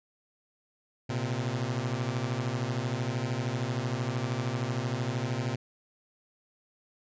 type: beating tone pair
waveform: sawtooth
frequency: 116.54 / 129.54 Hz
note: A#2 / C3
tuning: 0 / -17 cents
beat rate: 13 Hz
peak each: -28 dBFS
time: 1.09-5.56 s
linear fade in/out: 10 ms
effects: resampled to 16000 Hz